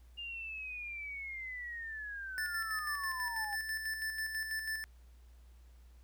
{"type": "linear sweep", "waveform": "sine", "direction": "down", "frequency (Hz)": [2827, 790], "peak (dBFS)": -40, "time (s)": [0.17, 3.56], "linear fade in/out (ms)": 20}
{"type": "tone with tremolo", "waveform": "square", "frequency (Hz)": 1760, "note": "A6", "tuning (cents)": 0, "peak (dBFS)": -35, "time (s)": [2.38, 4.84], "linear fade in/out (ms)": 0, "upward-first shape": "square", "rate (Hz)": 6.1, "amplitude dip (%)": 45}
{"effects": ["added 60 Hz sine -55 dBFS peak until 6.03 s", "pink hiss -71 dBFS RMS until 6.03 s"]}